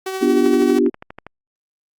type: tone with tremolo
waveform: sawtooth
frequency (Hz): 380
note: F#4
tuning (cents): +46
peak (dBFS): -18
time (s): 0.06-0.79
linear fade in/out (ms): 5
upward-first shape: sine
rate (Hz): 13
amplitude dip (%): 35
type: chord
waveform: sine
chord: G dominant seventh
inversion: first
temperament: equal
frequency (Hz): 246.9 / 293.7 / 349.2 / 392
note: B3 / D4 / F4 / G4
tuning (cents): 0 / 0 / 0 / 0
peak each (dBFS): -18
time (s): 0.21-0.9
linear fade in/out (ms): 20
type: click train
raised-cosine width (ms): 0.5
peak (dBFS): -19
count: 11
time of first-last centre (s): 0.46-1.266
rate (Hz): 12.4
effects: Opus 48 kbps